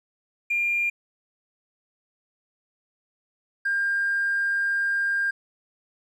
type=tone pair in turn; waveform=triangle; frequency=2400 / 1601.8 Hz; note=D7 / G6; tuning=+37 / +37 cents; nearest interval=perfect fifth; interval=700 cents; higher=first; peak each=-18 dBFS; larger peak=neither; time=0.5-0.9 / 3.65-5.31 s; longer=second; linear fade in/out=10 ms; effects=tanh soft clip ceiling -19 dBFS